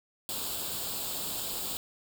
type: noise with comb filter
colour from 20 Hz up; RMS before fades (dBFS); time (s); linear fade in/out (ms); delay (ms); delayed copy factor
white; -35; 0.29-1.77; 0; 0.25; +0.7
effects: none